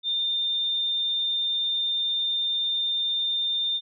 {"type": "tone", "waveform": "sine", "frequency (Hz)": 3609, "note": "A7", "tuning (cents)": 43, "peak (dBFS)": -23, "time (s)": [0.03, 3.81], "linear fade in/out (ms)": 50, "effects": []}